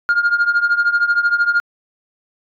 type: tone with tremolo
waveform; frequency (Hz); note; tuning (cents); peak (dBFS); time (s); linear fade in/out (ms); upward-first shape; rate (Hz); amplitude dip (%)
sine; 1414; F6; +21; -7; 0.09-1.6; 0; triangle; 13; 90
effects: tanh soft clip ceiling -9 dBFS